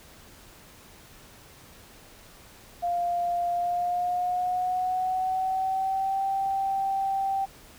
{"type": "tone with pitch glide", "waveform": "sine", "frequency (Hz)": [698.5, 779.5], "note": ["F5", "G5"], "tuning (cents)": [0, -10], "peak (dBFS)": -24, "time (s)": [2.82, 7.46], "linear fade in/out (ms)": 20, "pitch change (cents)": 190, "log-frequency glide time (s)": [3.52, 6.23], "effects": ["pink hiss -51 dBFS RMS until 7.78 s"]}